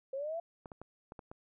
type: linear sweep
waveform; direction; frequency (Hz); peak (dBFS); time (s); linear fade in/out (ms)
sine; up; 523.3 to 687; -35; 0.13-0.4; 5
type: clicks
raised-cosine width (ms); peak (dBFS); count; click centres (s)
1; -32; 6; 0.658 / 0.718 / 0.816 / 1.121 / 1.192 / 1.315
effects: none